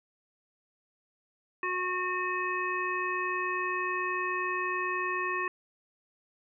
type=harmonic tone; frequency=364.7 Hz; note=F#4; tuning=25 cents flat; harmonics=1 / 3 / 5 / 7; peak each=-36 / -32 / -34 / -36 dBFS; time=1.63-5.48 s; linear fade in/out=2 ms; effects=none